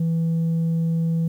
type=tone; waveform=sine; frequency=164.8 Hz; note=E3; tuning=in tune; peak=-16 dBFS; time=0-1.28 s; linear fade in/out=5 ms; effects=tanh soft clip ceiling -18 dBFS + 9-bit